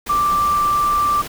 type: tone in noise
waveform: sine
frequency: 1176 Hz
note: D6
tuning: 2 cents sharp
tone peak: -14 dBFS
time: 0.09-1.22 s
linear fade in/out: 10 ms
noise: pink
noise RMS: -30 dBFS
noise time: 0.06-1.28 s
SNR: +13 dB
effects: none